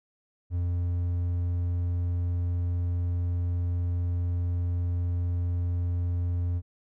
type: tone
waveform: triangle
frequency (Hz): 87.6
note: F2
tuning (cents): +6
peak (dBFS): -23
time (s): 0.5-6.62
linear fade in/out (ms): 50
effects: none